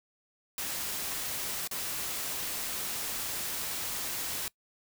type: noise with dropouts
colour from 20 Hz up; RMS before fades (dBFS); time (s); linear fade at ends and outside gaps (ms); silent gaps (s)
white; -35; 0.58-4.48; 1; 1.675-1.712
effects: noise-tail reverb RT60 0.1 s tail -22 dB re dry